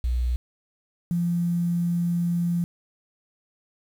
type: tone pair in turn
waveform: sine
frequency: 61 / 172.53 Hz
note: B1 / F3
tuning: -21 / -21 cents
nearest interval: octave + tritone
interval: 1800 cents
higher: second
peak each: -21 dBFS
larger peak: neither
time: 0.04-0.36 / 1.11-2.64 s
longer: second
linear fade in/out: 0 ms
effects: 8-bit